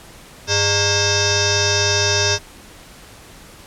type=tone with frequency modulation; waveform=sine; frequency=2637 Hz; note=E7; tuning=in tune; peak=-14 dBFS; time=0.47-2.39 s; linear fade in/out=50 ms; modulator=508 Hz; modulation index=6.7; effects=pink hiss -42 dBFS RMS until 3.66 s + low-pass 12000 Hz 12 dB/octave